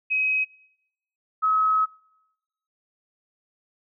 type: tone pair in turn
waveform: sine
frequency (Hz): 2537 / 1281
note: D#7 / E6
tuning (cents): +33 / -50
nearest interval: octave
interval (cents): 1183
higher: first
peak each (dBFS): -20 / -18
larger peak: second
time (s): 0.1-0.45 / 1.42-1.86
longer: second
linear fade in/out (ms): 20
effects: noise-tail reverb RT60 0.9 s tail -25 dB re dry